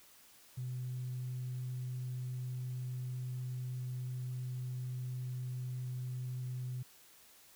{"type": "tone", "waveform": "sine", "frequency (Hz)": 126.3, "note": "B2", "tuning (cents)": 39, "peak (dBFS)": -36, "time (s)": [0.57, 6.83], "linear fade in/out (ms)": 10, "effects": ["tanh soft clip ceiling -33 dBFS", "white hiss -61 dBFS RMS until 7.55 s"]}